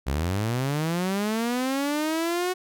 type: linear sweep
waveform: sawtooth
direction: up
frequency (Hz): 61.74 to 370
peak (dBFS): -20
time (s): 0.06-2.54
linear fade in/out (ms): 20
effects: none